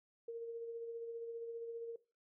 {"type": "tone with tremolo", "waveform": "sine", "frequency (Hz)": 462.9, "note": "A#4", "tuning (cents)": -12, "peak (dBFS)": -40, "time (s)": [0.28, 1.96], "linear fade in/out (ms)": 5, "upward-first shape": "sine", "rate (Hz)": 15, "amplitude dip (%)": 35, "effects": ["noise-tail reverb RT60 0.3 s tail -18 dB re dry"]}